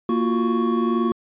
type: tone cluster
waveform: triangle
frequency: 232.3 / 343.8 / 365.4 / 1114 Hz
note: A#3 / F4 / F#4 / C#6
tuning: -6 / -27 / -22 / +8 cents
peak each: -19 / -22 / -24 / -25 dBFS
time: 0.09-1.12 s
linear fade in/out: 2 ms
effects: resampled to 8000 Hz